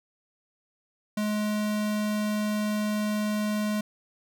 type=tone; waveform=square; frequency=210.9 Hz; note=G#3; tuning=27 cents sharp; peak=-26 dBFS; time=1.17-3.81 s; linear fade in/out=5 ms; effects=none